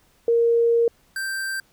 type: tone pair in turn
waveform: sine / square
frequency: 466.2 / 1568.1 Hz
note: A#4 / G6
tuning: 0 / 0 cents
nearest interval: octave + major sixth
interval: 2100 cents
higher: second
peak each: -15 / -26 dBFS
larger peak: first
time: 0.28-0.88 / 1.16-1.6 s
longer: first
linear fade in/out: 2 ms
effects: pink hiss -60 dBFS RMS until 1.72 s